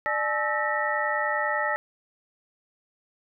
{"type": "tone cluster", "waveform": "sine", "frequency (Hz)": [597, 857, 1310, 1818, 1928], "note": ["D5", "A5", "E6", "A#6", "B6"], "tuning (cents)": [28, -46, -11, -44, -42], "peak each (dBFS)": -30, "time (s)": [0.06, 1.76], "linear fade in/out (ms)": 0, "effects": []}